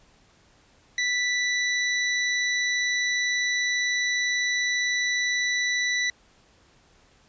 sawtooth tone, 1973 Hz, B6, 2 cents flat, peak -19 dBFS, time 0.98-6.1 s, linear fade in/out 2 ms, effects pink hiss -59 dBFS RMS until 7.28 s + resampled to 16000 Hz

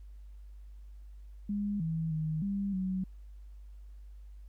sine tone with pitch steps, 204.4 / 161.8 / 156.6 / 198.9 / 187.2 Hz, G#3 / E3 / D#3 / G3 / F#3, -27 / -32 / +11 / +25 / +20 cents, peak -30 dBFS, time 1.49-3.04 s, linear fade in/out 5 ms, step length 310 ms, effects added 50 Hz sine -46 dBFS peak until 4.48 s + pink hiss -75 dBFS RMS until 4.48 s

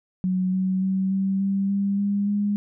sine tone with pitch steps, 185 / 187.69 / 190.42 / 193.19 / 196 / 198.85 / 201.7 / 204.7 Hz, F#3 / F#3 / G3 / G3 / G3 / G3 / G3 / G#3, 0 / +25 / -50 / -25 / 0 / +25 / +50 / -25 cents, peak -20 dBFS, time 0.24-2.56 s, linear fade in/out 0 ms, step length 290 ms, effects none

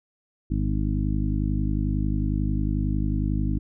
harmonic tone with a mistuned harmonic, 51.1 Hz, G#1, 27 cents flat, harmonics 1 / 2 / 3 / 4 / 5 / 6, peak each -25 / -28 / -30 / -31 / -32 / -33 dBFS, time 0.5-3.59 s, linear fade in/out 10 ms, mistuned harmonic 6, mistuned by +18 cents, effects none

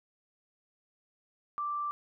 sine tone, 1174.7 Hz, D6, in tune, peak -31 dBFS, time 1.58-1.91 s, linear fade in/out 0 ms, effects none

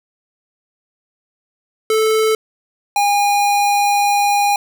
square tone pair in turn, 438 / 814.5 Hz, A4 / G#5, -8 / -34 cents, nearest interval major seventh, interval 1074 cents, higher second, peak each -13 dBFS, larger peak neither, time 1.9-2.35 / 2.96-4.56 s, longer second, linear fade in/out 2 ms, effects none

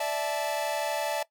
45% pulse chord, D suspended second, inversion none, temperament equal with one note detuned, 587.3 / 659.3 / 870.9 Hz, D5 / E5 / A5, 0 / 0 / -18 cents, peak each -32 dBFS, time 0-1.23 s, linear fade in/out 5 ms, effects noise-tail reverb RT60 0.1 s tail -19 dB re dry

